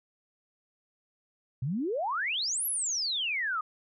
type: exponential two-way sweep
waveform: sine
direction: up then down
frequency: 117.9 to 11860 to 1206 Hz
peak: -28 dBFS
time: 1.62-3.61 s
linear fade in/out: 5 ms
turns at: 2.66 s
effects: none